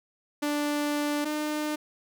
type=tone pair in turn; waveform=sawtooth; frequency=293.7 / 302.1 Hz; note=D4 / D4; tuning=0 / +49 cents; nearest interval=unison; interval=49 cents; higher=second; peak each=-22 / -24 dBFS; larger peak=first; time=0.42-1.25 / 1.25-1.76 s; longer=first; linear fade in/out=10 ms; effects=none